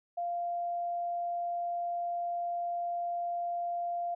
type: tone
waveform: sine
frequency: 695 Hz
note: F5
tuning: 9 cents flat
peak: -31 dBFS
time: 0.17-4.15 s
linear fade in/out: 10 ms
effects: none